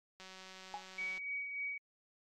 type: click train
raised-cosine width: 0.2 ms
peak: -35 dBFS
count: 185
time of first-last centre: 0.2-1.179 s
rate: 188 Hz
type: tone with exponential decay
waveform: sine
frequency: 829 Hz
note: G#5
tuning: 3 cents flat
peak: -36 dBFS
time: 0.74-0.88 s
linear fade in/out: 0 ms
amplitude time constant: 30 ms
type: tone with tremolo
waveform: sine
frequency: 2261 Hz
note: C#7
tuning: 34 cents sharp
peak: -36 dBFS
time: 0.98-1.78 s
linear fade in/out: 5 ms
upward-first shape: sine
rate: 3.4 Hz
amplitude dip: 45%
effects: AAC 64 kbps